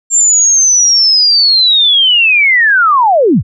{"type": "linear sweep", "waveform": "sine", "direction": "down", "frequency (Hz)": [7400, 61.2], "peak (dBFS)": -5, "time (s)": [0.1, 3.43], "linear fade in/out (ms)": 50, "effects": []}